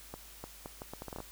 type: accelerating click train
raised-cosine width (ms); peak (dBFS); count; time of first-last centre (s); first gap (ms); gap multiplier
1; -27; 11; 0.14-1.203; 300; 0.73
effects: added 50 Hz sine -56 dBFS peak until 1.31 s + white hiss -53 dBFS RMS until 1.31 s